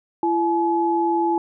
sine tone pair together, 338.1 / 852 Hz, E4 / G#5, +44 / +44 cents, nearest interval octave + major third, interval 1600 cents, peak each -20 dBFS, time 0.23-1.38 s, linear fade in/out 2 ms, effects none

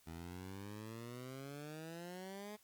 15% pulse exponential sweep, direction up, 80.5 to 213.5 Hz, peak -40 dBFS, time 0.06-2.57 s, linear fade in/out 20 ms, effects white hiss -69 dBFS RMS until 2.63 s + MP3 96 kbps

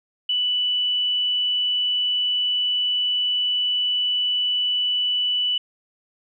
sine tone, 2970 Hz, F#7, 6 cents sharp, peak -19 dBFS, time 0.29-5.58 s, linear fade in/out 5 ms, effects none

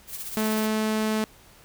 blue noise with tremolo, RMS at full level -33 dBFS, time 0.07-0.69 s, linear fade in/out 50 ms, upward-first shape triangle, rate 16 Hz, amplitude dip 60%
sawtooth tone, 217 Hz, A3, 24 cents flat, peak -19 dBFS, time 0.37-1.24 s, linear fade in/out 0 ms
effects pink hiss -53 dBFS RMS until 1.64 s

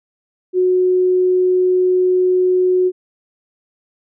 sine tone, 366.5 Hz, F#4, 16 cents flat, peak -11 dBFS, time 0.53-2.92 s, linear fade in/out 50 ms, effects none

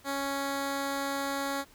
10% pulse tone, 277.2 Hz, C#4, in tune, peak -22 dBFS, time 0.04-1.65 s, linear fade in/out 50 ms, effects pink hiss -58 dBFS RMS until 1.74 s

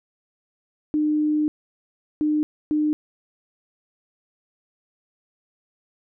sine tone bursts at uneven times, 302.8 Hz, D#4, 47 cents flat, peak -18 dBFS, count 3, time 0.94-1.48 / 2.21-2.43 / 2.71-2.93 s, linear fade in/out 0 ms, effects none

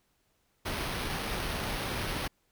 pink noise with sample-and-hold, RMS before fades -34 dBFS, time 0.65-2.28 s, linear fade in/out 10 ms, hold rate 7350 Hz, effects pink hiss -73 dBFS RMS until 2.51 s

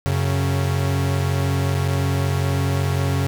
45% pulse tone pair together, 92.5 / 137.83 Hz, F#2 / C#3, 0 / -10 cents, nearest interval perfect fifth, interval 690 cents, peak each -21 dBFS, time 0.06-3.27 s, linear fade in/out 0 ms, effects none

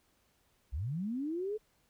sine linear sweep, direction up, 55.5 to 440 Hz, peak -33 dBFS, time 0.72-1.58 s, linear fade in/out 20 ms, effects pink hiss -72 dBFS RMS until 1.89 s

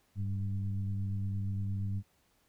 sine tone with frequency modulation, 100 Hz, G2, 35 cents sharp, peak -31 dBFS, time 0.15-2.03 s, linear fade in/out 50 ms, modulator 95.7 Hz, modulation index 0.66, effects pink hiss -71 dBFS RMS until 2.48 s

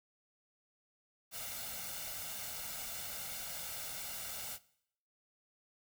white noise with comb filter, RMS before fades -43 dBFS, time 1.31-4.59 s, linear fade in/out 50 ms, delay 1.4 ms, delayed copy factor +0.65, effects noise-tail reverb RT60 0.7 s tail -20 dB re dry

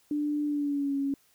sine tone with pitch glide, 295.4 to 277.2 Hz, D4 to C#4, +10 to 0 cents, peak -26 dBFS, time 0.11-1.14 s, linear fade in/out 2 ms, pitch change -110 cents, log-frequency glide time 0.45-0.96 s, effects white hiss -65 dBFS RMS until 1.34 s

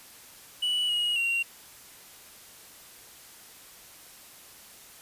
triangle tone with pitch steps, 2950 / 2893 / 2755 Hz, F#7 / F#7 / F7, -6 / -40 / -24 cents, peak -23 dBFS, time 0.62-1.43 s, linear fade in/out 10 ms, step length 270 ms, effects white hiss -50 dBFS RMS until 5.01 s + resampled to 32000 Hz

